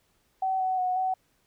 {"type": "tone with pitch steps", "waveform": "sine", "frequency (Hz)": [760, 749, 734, 751], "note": ["F#5", "F#5", "F#5", "F#5"], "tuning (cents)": [46, 21, -14, 26], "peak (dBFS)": -24, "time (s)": [0.42, 1.14], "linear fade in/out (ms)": 5, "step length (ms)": 180, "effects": ["pink hiss -69 dBFS RMS until 1.46 s"]}